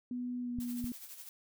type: tone with pitch glide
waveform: sine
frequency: 246.6 to 242.5 Hz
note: B3 to B3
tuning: -2 to -31 cents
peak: -35 dBFS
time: 0.11-0.92 s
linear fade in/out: 2 ms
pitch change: -29 cents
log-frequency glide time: 0.41-0.51 s
type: clicks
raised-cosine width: 5 ms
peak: -29 dBFS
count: 2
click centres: 0.587 / 0.842 s
type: noise with tremolo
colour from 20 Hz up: blue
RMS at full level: -47 dBFS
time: 0.6-1.29 s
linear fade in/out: 2 ms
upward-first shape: sine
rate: 12 Hz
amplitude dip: 55%
effects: none